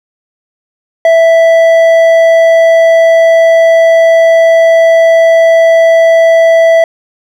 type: tone with hard clipping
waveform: sine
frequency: 659.3 Hz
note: E5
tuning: in tune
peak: -4 dBFS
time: 1.05-6.84 s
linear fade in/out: 2 ms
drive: 6 dB
effects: none